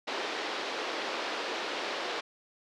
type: band-pass noise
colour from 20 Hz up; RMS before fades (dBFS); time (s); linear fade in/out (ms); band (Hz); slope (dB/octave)
pink; -35; 0.07-2.21; 10; 340 to 4700; 24
effects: none